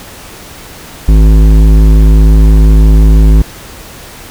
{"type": "tone with hard clipping", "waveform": "triangle", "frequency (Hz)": 52.9, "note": "G#1", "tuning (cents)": 33, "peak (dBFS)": -3, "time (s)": [1.08, 3.42], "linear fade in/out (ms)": 5, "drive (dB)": 16, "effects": ["pink hiss -30 dBFS RMS until 4.3 s"]}